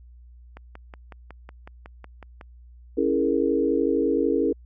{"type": "click train", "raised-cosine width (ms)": 0.5, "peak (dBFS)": -26, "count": 11, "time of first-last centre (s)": [0.57, 2.412], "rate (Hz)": 5.43}
{"type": "chord", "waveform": "sine", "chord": "A# half-diminished seventh", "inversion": "first", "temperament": "equal with one note detuned", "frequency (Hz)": [276.4, 329.6, 415.3, 466.2], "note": ["C#4", "E4", "G#4", "A#4"], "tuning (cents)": [-5, 0, 0, 0], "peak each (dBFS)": -25, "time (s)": [2.97, 4.53], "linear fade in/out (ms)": 10}
{"effects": ["added 60 Hz sine -45 dBFS peak until 4.65 s"]}